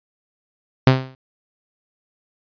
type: tone with exponential decay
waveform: sawtooth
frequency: 130.81 Hz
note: C3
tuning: in tune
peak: -3 dBFS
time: 0.87-1.15 s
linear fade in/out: 2 ms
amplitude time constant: 59 ms
effects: resampled to 11025 Hz